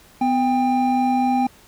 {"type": "tone pair together", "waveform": "triangle", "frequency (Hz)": [251, 797], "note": ["B3", "G5"], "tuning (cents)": [28, 28], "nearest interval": "octave + minor sixth", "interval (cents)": 2000, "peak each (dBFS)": -17, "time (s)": [0.21, 1.47], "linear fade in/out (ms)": 5, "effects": ["pink hiss -50 dBFS RMS until 1.67 s"]}